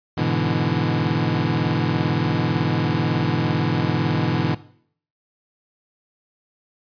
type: chord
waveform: 25% pulse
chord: E dominant seventh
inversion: first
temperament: equal with one note detuned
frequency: 103.35 / 123.47 / 146.83 / 164.81 Hz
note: G#2 / B2 / D3 / E3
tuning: -8 / 0 / 0 / 0 cents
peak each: -24 / -21 / -20 / -20 dBFS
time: 0.17-4.55 s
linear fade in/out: 10 ms
effects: noise-tail reverb RT60 0.6 s tail -18 dB re dry + resampled to 11025 Hz